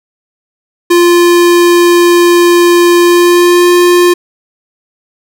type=tone with pitch glide; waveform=square; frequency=348 to 352.9 Hz; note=F4 to F4; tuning=-6 to +18 cents; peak=-4 dBFS; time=0.9-4.14 s; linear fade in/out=10 ms; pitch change=+24 cents; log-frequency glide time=3-3.71 s; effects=none